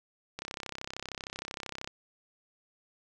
click train, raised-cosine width 0.2 ms, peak -20 dBFS, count 50, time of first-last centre 0.39-1.875 s, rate 33 Hz, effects none

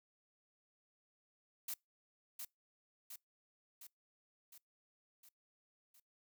blue noise with echo, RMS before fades -42 dBFS, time 1.68-1.74 s, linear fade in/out 5 ms, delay 710 ms, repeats 6, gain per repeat -4 dB, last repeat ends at 6 s, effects noise-tail reverb RT60 0.2 s tail -26 dB re dry

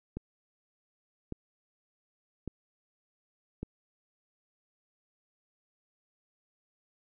click train, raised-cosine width 3 ms, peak -23 dBFS, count 4, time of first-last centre 0.17-3.63 s, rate 0.867 Hz, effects none

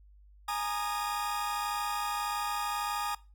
40% pulse chord, Ab suspended second, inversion none, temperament equal with one note detuned, 830.6 / 932.3 / 1229.5 Hz, Ab5 / Bb5 / Eb6, 0 / 0 / -21 cents, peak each -34 / -37 / -34 dBFS, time 0.48-3.15 s, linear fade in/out 5 ms, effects noise-tail reverb RT60 0.3 s tail -20 dB re dry + added 50 Hz sine -54 dBFS peak until 3.34 s

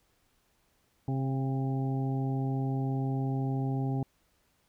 harmonic tone with a mistuned harmonic, 133.4 Hz, C3, 34 cents sharp, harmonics 1 / 2 / 3 / 4 / 5 / 6, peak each -29 / -34 / -41 / -50 / -46 / -42 dBFS, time 1.08-4.03 s, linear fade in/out 2 ms, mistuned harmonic 5, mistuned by +35 cents, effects pink hiss -71 dBFS RMS until 4.68 s

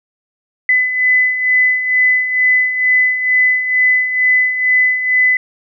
sine beating tone pair, 2007 / 2009.2 Hz, B6 / B6, +27 / +29 cents, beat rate 2.2 Hz, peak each -18 / -11 dBFS, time 0.69-5.37 s, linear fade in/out 2 ms, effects none

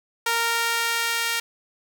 sawtooth tone with high-pass filter sweep, 463.5 Hz, A#4, 10 cents flat, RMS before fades -24 dBFS, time 0.26-1.4 s, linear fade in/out 5 ms, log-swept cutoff 1100 to 1900 Hz, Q 1, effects none

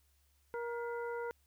harmonic tone with a mistuned harmonic, 472.6 Hz, A#4, 24 cents sharp, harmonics 1 / 2 / 3 / 4, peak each -38 / -44 / -46 / -55 dBFS, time 0.54-1.31 s, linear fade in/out 0 ms, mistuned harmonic 4, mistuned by +110 cents, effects added 70 Hz sine -70 dBFS peak until 1.46 s + white hiss -75 dBFS RMS until 1.46 s

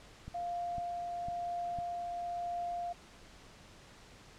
click train, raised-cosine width 5 ms, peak -32 dBFS, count 4, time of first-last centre 0.28-1.788 s, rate 1.99 Hz
sine tone with tremolo, 698.5 Hz, F5, in tune, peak -34 dBFS, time 0.34-2.93 s, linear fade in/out 10 ms, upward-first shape triangle, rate 1 Hz, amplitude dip 25%
effects pink hiss -56 dBFS RMS until 4.38 s + low-pass 7000 Hz 12 dB/octave

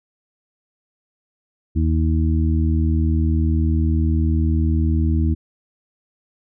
harmonic tone, 80 Hz, D#2, 49 cents sharp, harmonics 1 / 2 / 3 / 4, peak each -16 / -25 / -24 / -26 dBFS, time 1.75-5.35 s, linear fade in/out 20 ms, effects none

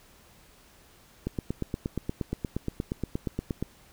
click train, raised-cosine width 3 ms, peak -16 dBFS, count 21, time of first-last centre 1.27-3.626 s, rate 8.49 Hz, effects pink hiss -57 dBFS RMS until 3.92 s

